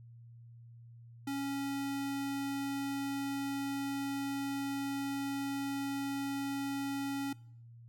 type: tone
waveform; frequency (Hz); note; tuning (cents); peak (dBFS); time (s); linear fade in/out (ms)
square; 277.2; C#4; 0; -35; 1.27-7.33; 5
effects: noise-tail reverb RT60 0.6 s tail -22 dB re dry + added 117 Hz sine -51 dBFS peak until 7.88 s